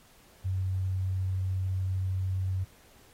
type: tone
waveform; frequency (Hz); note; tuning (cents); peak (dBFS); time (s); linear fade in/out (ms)
sine; 93.9; F#2; +26; -27; 0.44-2.65; 20
effects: pink hiss -59 dBFS RMS until 3.13 s + AAC 48 kbps